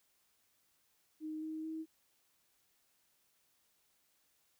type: tone with pitch steps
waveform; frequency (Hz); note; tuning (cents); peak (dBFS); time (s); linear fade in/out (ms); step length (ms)
sine; 311.1 / 314.9 / 318.7; D#4 / D#4 / D#4; 0 / +21 / +42; -39; 1.2-1.86; 50; 220
effects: white hiss -75 dBFS RMS until 4.59 s